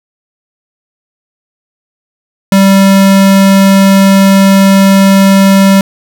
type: tone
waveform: square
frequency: 194.8 Hz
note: G3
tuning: 11 cents flat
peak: -3 dBFS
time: 2.52-5.81 s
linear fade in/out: 2 ms
effects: none